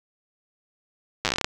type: slowing click train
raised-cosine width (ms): 0.2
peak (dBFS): -5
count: 12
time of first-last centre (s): 1.25-1.445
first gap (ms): 8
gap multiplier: 1.15
effects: none